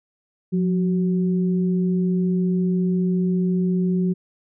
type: tone pair together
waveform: sine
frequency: 179.7 / 375.4 Hz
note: F3 / F#4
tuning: +50 / +25 cents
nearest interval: octave + minor second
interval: 1275 cents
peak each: -18 / -27 dBFS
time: 0.52-4.14 s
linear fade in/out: 20 ms
effects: none